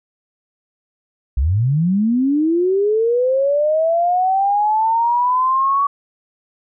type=linear sweep; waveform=sine; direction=up; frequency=57.2 to 1133 Hz; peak=-13 dBFS; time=1.37-5.87 s; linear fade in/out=5 ms; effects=none